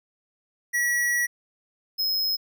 square tone pair in turn, 1929 / 5131 Hz, B6 / E8, -41 / -48 cents, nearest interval octave + perfect fourth, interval 1693 cents, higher second, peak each -22 / -23 dBFS, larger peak first, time 0.73-1.27 / 1.98-2.37 s, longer first, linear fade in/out 20 ms, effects none

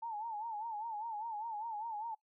sine tone with vibrato, 880 Hz, A5, in tune, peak -38 dBFS, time 0.02-2.15 s, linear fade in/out 10 ms, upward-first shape sine, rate 5 Hz, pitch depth 110 cents each way, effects noise-tail reverb RT60 0.1 s tail -19 dB re dry

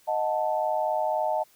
sine chord, D# diminished, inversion none, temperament equal with one note detuned, 622.3 / 726 / 880 Hz, D#5 / F#5 / A5, 0 / -33 / 0 cents, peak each -27 / -29 / -28 dBFS, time 0.07-1.44 s, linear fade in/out 20 ms, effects white hiss -60 dBFS RMS until 1.55 s

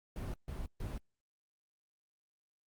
brown noise bursts, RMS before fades -40 dBFS, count 3, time 0.16-0.98 s, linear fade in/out 2 ms, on 180 ms, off 140 ms, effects Opus 24 kbps

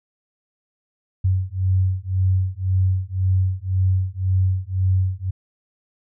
sine beating tone pair, 92.8 / 94.7 Hz, F#2 / F#2, +6 / +41 cents, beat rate 1.9 Hz, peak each -20 dBFS, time 1.24-5.31 s, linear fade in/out 10 ms, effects none

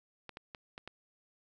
clicks, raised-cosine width 0.3 ms, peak -28 dBFS, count 5, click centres 0.293 / 0.371 / 0.548 / 0.779 / 0.876 s, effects none

